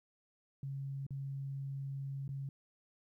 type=tone with dropouts; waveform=sine; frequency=137.3 Hz; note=C#3; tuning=16 cents flat; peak=-38 dBFS; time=0.63-2.49 s; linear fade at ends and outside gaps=2 ms; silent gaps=1.066-1.106 / 2.279-2.29 s; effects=13-bit